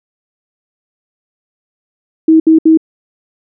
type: tone bursts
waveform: sine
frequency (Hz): 320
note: D#4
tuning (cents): +49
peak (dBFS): -3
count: 3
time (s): 2.28-2.774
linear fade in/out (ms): 5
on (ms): 120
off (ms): 67
effects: none